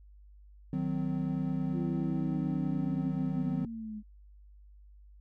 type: chord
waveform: triangle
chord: C diminished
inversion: first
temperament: equal with one note detuned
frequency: 155.56 / 185 / 257.3 Hz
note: Eb3 / Gb3 / C4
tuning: 0 / 0 / -29 cents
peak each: -32 dBFS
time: 0.73-3.65 s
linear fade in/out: 2 ms
type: linear sweep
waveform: sine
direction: down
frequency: 349.2 to 208.9 Hz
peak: -37 dBFS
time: 1.72-4.03 s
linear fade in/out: 50 ms
effects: added 50 Hz sine -52 dBFS peak until 5.2 s